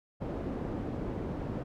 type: low-pass noise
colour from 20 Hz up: white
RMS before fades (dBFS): -36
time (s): 0.2-1.64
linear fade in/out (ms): 20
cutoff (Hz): 370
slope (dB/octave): 12
effects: none